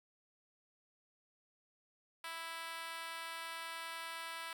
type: tone with high-pass filter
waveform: 5% pulse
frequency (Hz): 329.6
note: E4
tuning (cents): 0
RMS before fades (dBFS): -45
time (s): 2.24-4.53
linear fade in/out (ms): 2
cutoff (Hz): 990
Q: 1.6
effects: 11-bit